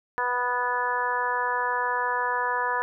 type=harmonic tone; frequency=246.2 Hz; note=B3; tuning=5 cents flat; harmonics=2 / 3 / 4 / 5 / 6 / 7; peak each=-33 / -36 / -26 / -34 / -33 / -30 dBFS; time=0.18-2.82 s; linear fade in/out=0 ms; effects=none